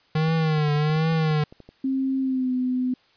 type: tone with vibrato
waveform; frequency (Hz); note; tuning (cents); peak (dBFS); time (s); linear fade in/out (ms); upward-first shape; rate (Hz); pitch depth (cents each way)
square; 154.8; D#3; -9; -20; 0.15-1.44; 5; triangle; 1.3; 92
type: clicks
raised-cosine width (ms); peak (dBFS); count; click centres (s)
2; -30; 12; 0.175 / 0.284 / 0.582 / 0.684 / 0.762 / 0.898 / 0.963 / 1.123 / 1.311 / 1.525 / 1.603 / 1.69
type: tone with pitch glide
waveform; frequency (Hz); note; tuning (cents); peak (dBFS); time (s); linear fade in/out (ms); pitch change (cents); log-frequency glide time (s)
sine; 266.1 to 253.1; C4 to B3; +29 to +43; -21; 1.84-2.94; 5; -86; 2.2-2.52
effects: white hiss -60 dBFS RMS until 3.16 s + resampled to 11025 Hz